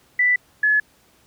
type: tone pair in turn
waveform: sine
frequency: 1980 / 1707.4 Hz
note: B6 / G#6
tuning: +4 / +47 cents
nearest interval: minor third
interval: 257 cents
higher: first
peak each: -14 dBFS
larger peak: neither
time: 0.19-0.36 / 0.63-0.8 s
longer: neither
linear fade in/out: 5 ms
effects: pink hiss -57 dBFS RMS until 1.26 s + high-pass 60 Hz 12 dB/octave